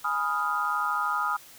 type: chord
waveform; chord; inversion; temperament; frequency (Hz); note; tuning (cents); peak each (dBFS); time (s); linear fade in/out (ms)
sine; F half-diminished seventh; first; equal; 830.6 / 987.8 / 1244.5 / 1396.9; Ab5 / Cb6 / Eb6 / F6; 0 / 0 / 0 / 0; -33 / -33 / -27 / -31; 0.04-1.37; 10
effects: white hiss -50 dBFS RMS until 1.58 s